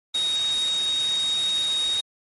sine tone in noise, 3754 Hz, A#7, 11 cents sharp, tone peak -21 dBFS, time 0.14-2.01 s, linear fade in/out 10 ms, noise white, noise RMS -33 dBFS, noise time 0.14-2.01 s, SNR +9 dB, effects MP3 48 kbps

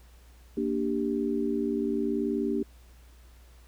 sine chord, G minor, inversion first, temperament equal, 233.1 / 293.7 / 392 Hz, Bb3 / D4 / G4, 0 / 0 / 0 cents, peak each -30 dBFS, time 0.57-2.63 s, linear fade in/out 5 ms, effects added 60 Hz sine -51 dBFS peak until 3.67 s + pink hiss -61 dBFS RMS until 3.67 s

